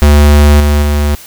square tone with level steps, 73.42 Hz, D2, in tune, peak -3 / -7 / -9 dBFS, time 0.02-1.15 s, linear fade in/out 0 ms, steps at 0.6 / 0.82 s, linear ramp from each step 5 ms, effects white hiss -33 dBFS RMS until 1.26 s

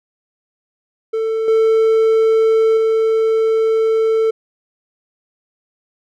triangle tone with level steps, 444.8 Hz, A4, 19 cents sharp, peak -14 / -8 / -10 dBFS, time 1.13-4.31 s, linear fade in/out 10 ms, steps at 1.48 / 2.77 s, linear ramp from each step 2 ms, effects none

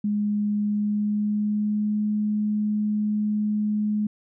sine tone with pitch glide, 207.7 to 210.7 Hz, G#3 to G#3, 0 to +25 cents, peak -21 dBFS, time 0.04-4.07 s, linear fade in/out 5 ms, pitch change +25 cents, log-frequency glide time 0.61-2.03 s, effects none

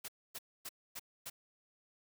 white noise bursts, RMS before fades -44 dBFS, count 5, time 0.04-1.3 s, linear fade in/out 10 ms, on 44 ms, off 260 ms, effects none

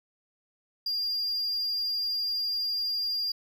triangle tone, 4804 Hz, D8, 38 cents sharp, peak -26 dBFS, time 0.86-3.32 s, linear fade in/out 5 ms, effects none

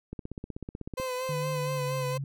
click train, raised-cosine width 3 ms, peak -24 dBFS, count 15, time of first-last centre 0.13-1 s, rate 16.1 Hz
30% pulse tone with vibrato, 511 Hz, C5, 41 cents flat, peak -28 dBFS, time 0.97-2.18 s, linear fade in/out 10 ms, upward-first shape sine, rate 4.3 Hz, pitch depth 35 cents each way
sine tone with pitch glide, 150.6 to 138.1 Hz, D3 to C#3, +44 to -6 cents, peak -31 dBFS, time 1.29-2.24 s, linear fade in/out 2 ms, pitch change -150 cents, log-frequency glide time 1.53-1.97 s
effects none

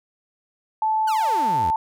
sine tone with pitch glide, 873 to 886.2 Hz, A5 to A5, -14 to +12 cents, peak -18 dBFS, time 0.82-1.76 s, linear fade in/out 2 ms, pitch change +26 cents, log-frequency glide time 1.18-1.23 s
sawtooth exponential sweep, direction down, 1573 to 69.3 Hz, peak -25 dBFS, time 1.07-1.71 s, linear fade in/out 10 ms
effects none

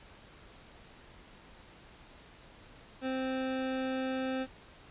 25% pulse tone, 261.4 Hz, C4, 1 cent flat, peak -28 dBFS, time 3.01-4.47 s, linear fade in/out 50 ms, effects pink hiss -55 dBFS RMS until 4.9 s + resampled to 8000 Hz

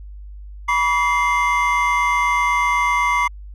triangle tone cluster, 974 / 1142 / 2092 Hz, B5 / D6 / C7, -24 / -49 / -1 cents, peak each -18 dBFS, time 0.68-3.28 s, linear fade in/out 10 ms, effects added 50 Hz sine -33 dBFS peak until 3.54 s

